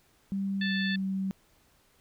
sine tone with pitch glide, 195.8 to 191.99 Hz, G3 to G3, -2 to -36 cents, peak -28 dBFS, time 0.32-1.31 s, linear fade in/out 0 ms, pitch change -34 cents, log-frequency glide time 0.58-0.72 s
harmonic tone, 880 Hz, A5, in tune, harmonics 2 / 3 / 4 / 5, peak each -32 / -40 / -36 / -41 dBFS, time 0.61-0.96 s, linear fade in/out 5 ms
effects pink hiss -65 dBFS RMS until 2 s

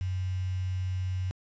sine tone with quantisation, 92.5 Hz, F#2, in tune, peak -28 dBFS, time 0.01-1.31 s, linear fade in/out 0 ms, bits 8, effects resampled to 16000 Hz

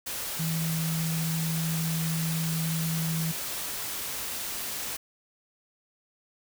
sine tone in noise, 162.3 Hz, E3, 27 cents flat, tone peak -27 dBFS, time 0.39-3.32 s, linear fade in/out 10 ms, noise white, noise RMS -34 dBFS, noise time 0.06-4.97 s, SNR +4 dB, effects none

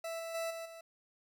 40% pulse tone with level steps, 660 Hz, E5, 2 cents sharp, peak -37 / -39 / -34 / -40 / -47 dBFS, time 0.04-0.81 s, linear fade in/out 5 ms, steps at 0.19 / 0.34 / 0.5 / 0.65 s, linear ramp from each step 10 ms, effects 12-bit

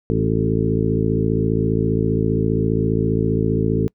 harmonic tone with a mistuned harmonic, 55 Hz, A1, in tune, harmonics 1 / 2 / 3 / 4 / 5 / 6 / 7 / 8, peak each -28 / -22 / -22 / -25 / -24 / -28 / -26 / -24 dBFS, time 0.1-3.88 s, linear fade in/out 0 ms, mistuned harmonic 7, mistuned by -19 cents, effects noise-tail reverb RT60 0.1 s tail -26 dB re dry

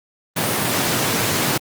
pink high-pass noise, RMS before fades -20 dBFS, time 0.36-1.58 s, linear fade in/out 10 ms, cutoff 100 Hz, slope 48 dB/octave, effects Opus 32 kbps

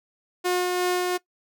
sawtooth tone with tremolo, 360 Hz, F#4, 47 cents flat, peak -17 dBFS, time 0.44-1.18 s, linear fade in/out 20 ms, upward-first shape sine, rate 2.8 Hz, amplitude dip 25%, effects noise-tail reverb RT60 0.1 s tail -20 dB re dry

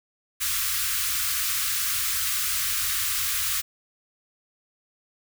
white band-stop noise, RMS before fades -26 dBFS, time 0.4-3.62 s, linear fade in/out 20 ms, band 110 to 1100 Hz, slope 96 dB/octave, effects none

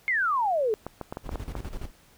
sine exponential sweep, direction down, 2184 to 411.2 Hz, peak -22 dBFS, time 0.08-0.74 s, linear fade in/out 0 ms
clicks, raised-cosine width 1 ms, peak -19 dBFS, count 7, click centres 0.866 / 1.013 / 1.125 / 1.171 / 1.292 / 1.357 / 1.553 s
brown noise with tremolo, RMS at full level -33 dBFS, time 1.23-1.91 s, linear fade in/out 50 ms, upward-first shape square, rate 12 Hz, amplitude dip 70%
effects pink hiss -58 dBFS RMS until 2.17 s

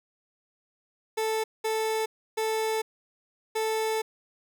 30% pulse tone bursts at uneven times, 440 Hz, A4, in tune, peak -23 dBFS, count 4, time 1.17-1.44 / 1.64-2.06 / 2.37-2.82 / 3.55-4.02 s, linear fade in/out 10 ms, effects none

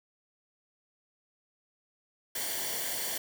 white noise with comb filter, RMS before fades -34 dBFS, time 2.35-3.18 s, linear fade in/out 5 ms, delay 0.78 ms, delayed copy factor -0.65, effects none

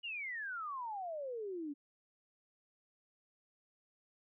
sine exponential sweep, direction down, 2918 to 277.2 Hz, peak -39 dBFS, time 0.03-1.74 s, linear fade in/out 20 ms, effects none

